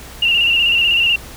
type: tone with vibrato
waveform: sine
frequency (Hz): 2782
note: F7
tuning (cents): -7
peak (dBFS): -11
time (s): 0.22-1.16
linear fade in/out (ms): 5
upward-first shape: square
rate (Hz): 16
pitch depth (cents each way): 39
effects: added 60 Hz sine -38 dBFS peak until 1.36 s + pink hiss -36 dBFS RMS until 1.36 s